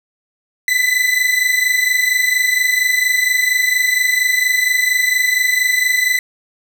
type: tone pair together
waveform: 40% pulse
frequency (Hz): 1988.7 / 2013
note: B6 / B6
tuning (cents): +12 / +33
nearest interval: unison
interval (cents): 21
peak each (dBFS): -15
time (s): 0.68-6.19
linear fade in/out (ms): 2
effects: none